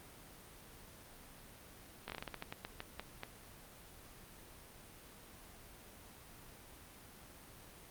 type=slowing click train; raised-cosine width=0.3 ms; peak=-25 dBFS; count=14; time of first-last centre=2.08-3.234 s; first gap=18 ms; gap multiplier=1.24; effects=pink hiss -56 dBFS RMS until 7.9 s + Opus 32 kbps